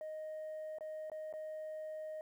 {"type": "tone with dropouts", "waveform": "sine", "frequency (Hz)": 622.3, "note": "D#5", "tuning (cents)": 0, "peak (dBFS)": -39, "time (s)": [0.01, 2.21], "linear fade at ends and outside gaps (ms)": 1, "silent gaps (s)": [[0.785, 0.808], [1.099, 1.117], [1.327, 1.337]], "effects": ["tanh soft clip ceiling -40 dBFS", "12-bit"]}